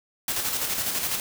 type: noise with tremolo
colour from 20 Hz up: white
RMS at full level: -26 dBFS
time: 0.28-1.2 s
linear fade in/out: 2 ms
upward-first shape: square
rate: 12 Hz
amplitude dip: 40%
effects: none